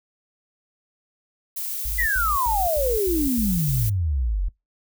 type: noise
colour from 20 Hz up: violet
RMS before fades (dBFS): -29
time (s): 1.56-3.9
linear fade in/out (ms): 10
type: tone bursts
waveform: sine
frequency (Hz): 52.4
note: G#1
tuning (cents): +16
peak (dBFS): -26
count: 7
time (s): 1.85-3.89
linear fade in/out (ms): 5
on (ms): 210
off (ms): 95
type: exponential sweep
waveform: sine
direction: down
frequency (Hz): 2017 to 41.49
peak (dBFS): -20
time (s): 1.98-4.49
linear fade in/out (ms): 10
effects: noise-tail reverb RT60 0.2 s tail -24 dB re dry